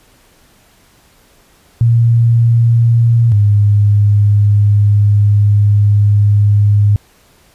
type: tone pair in turn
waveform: sine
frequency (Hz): 116.54 / 103.02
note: A#2 / G#2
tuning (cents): 0 / -13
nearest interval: major second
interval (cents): 213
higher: first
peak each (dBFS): -6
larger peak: neither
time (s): 1.81-3.32 / 3.32-6.96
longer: second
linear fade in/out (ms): 0
effects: pink hiss -49 dBFS RMS until 7.54 s + resampled to 32000 Hz